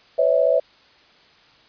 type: tone cluster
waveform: sine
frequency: 511 / 566 / 646 Hz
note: C5 / C#5 / E5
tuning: -41 / +36 / -35 cents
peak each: -19 dBFS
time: 0.18-0.6 s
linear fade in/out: 10 ms
effects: white hiss -53 dBFS RMS until 1.68 s + resampled to 11025 Hz